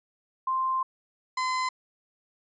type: tone pair in turn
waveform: sine / 35% pulse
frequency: 1046.5 / 1024.4 Hz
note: C6 / C6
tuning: 0 / -37 cents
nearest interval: unison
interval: 37 cents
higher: first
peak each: -24 dBFS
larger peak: neither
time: 0.47-0.83 / 1.37-1.69 s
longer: first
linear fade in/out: 5 ms
effects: resampled to 16000 Hz